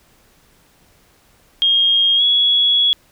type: tone with pitch glide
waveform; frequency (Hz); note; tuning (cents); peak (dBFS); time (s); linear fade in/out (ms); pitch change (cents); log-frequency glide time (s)
sine; 3241 to 3359; G#7 to G#7; -43 to +19; -11; 1.62-2.93; 0; +62; 2.17-2.22
effects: pink hiss -54 dBFS RMS until 3.11 s